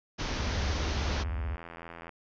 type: low-pass noise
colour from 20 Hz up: pink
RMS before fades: -34 dBFS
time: 0.18-1.24 s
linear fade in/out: 20 ms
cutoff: 6300 Hz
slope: 96 dB/octave
type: tone with vibrato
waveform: triangle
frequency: 69.7 Hz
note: C#2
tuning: 10 cents sharp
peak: -28 dBFS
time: 0.38-1.56 s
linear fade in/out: 10 ms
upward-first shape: square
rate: 16 Hz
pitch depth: 280 cents each way
type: click train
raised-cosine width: 0.5 ms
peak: -28 dBFS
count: 87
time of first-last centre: 1.07-2.093 s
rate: 84.1 Hz
effects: none